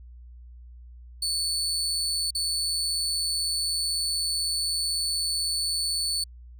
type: tone with dropouts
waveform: 30% pulse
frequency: 4459 Hz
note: C#8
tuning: 9 cents sharp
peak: -22 dBFS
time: 1.22-6.24 s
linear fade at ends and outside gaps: 5 ms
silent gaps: 2.307-2.349 s
effects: added 60 Hz sine -43 dBFS peak until 6.59 s